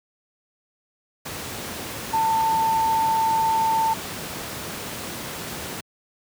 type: tone in noise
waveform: sine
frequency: 893 Hz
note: A5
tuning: 25 cents sharp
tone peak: -18 dBFS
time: 2.13-3.94 s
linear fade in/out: 10 ms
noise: pink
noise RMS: -32 dBFS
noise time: 1.25-5.81 s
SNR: +11 dB
effects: high-pass 100 Hz 12 dB/octave